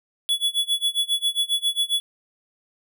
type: tone with tremolo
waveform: square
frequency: 3400 Hz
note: G#7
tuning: 40 cents sharp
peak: -18 dBFS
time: 0.29-2 s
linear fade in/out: 0 ms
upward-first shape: sine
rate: 7.4 Hz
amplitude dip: 95%
effects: none